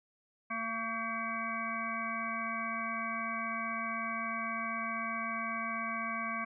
harmonic tone with a mistuned harmonic, 226.9 Hz, A#3, 47 cents flat, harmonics 1 / 3 / 5 / 7 / 9 / 10, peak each -42 / -44 / -37 / -42 / -45 / -40 dBFS, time 0.5-6.45 s, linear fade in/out 10 ms, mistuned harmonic 7, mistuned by -19 cents, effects none

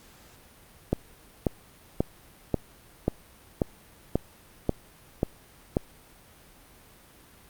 click train, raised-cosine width 2 ms, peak -9 dBFS, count 10, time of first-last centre 0.93-5.769 s, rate 1.86 Hz, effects pink hiss -54 dBFS RMS until 7.49 s + Opus 48 kbps

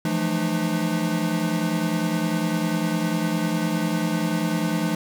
square tone cluster, 166 / 176 / 215.7 / 303.1 Hz, E3 / F3 / A3 / D#4, +12 / +14 / -34 / -45 cents, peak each -28 dBFS, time 0.05-4.95 s, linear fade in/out 2 ms, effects none

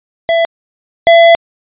square tone pair in turn, 667 / 672.8 Hz, E5 / E5, +20 / +35 cents, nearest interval unison, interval 15 cents, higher second, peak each -9 / -3 dBFS, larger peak second, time 0.29-0.45 / 1.07-1.35 s, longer second, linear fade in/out 0 ms, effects resampled to 8000 Hz

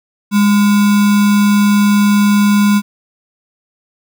sine tone with sample-and-hold, 205 Hz, G#3, 22 cents flat, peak -7 dBFS, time 0.31-2.82 s, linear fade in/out 50 ms, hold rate 1225 Hz, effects none

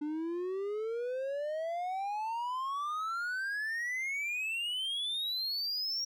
triangle exponential sweep, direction up, 293.7 to 5650 Hz, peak -31 dBFS, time 0.01-6.05 s, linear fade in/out 10 ms, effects none

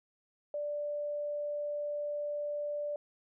sine tone, 587.3 Hz, D5, in tune, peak -33 dBFS, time 0.54-2.96 s, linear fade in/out 2 ms, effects none

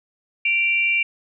sine tone pair together, 2349 / 2764 Hz, D7 / F7, 0 / -19 cents, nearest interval minor third, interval 281 cents, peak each -18 / -22 dBFS, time 0.45-1.03 s, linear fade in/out 5 ms, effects none

